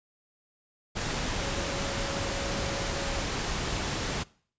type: tone in noise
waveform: sine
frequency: 554.4 Hz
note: C#5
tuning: in tune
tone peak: -38 dBFS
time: 1.39-3.21 s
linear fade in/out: 20 ms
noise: pink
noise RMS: -31 dBFS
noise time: 0.95-4.24 s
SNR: -10 dB
effects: noise-tail reverb RT60 0.5 s tail -22 dB re dry + resampled to 16000 Hz